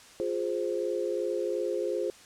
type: chord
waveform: sine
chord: F minor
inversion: none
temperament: equal with one note detuned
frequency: 352.5 / 415.3 / 523.3 Hz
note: F4 / Ab4 / C5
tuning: +16 / 0 / 0 cents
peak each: -32 dBFS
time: 0.2-2.1 s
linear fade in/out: 0 ms
effects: white hiss -52 dBFS RMS until 2.25 s + low-pass 8000 Hz 12 dB/octave